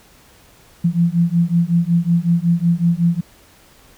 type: beating tone pair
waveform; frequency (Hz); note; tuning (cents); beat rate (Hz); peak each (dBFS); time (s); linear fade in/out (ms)
sine; 168 / 173.4; E3 / F3; +33 / -12; 5.4; -16; 0.84-3.21; 10
effects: pink hiss -49 dBFS RMS until 3.97 s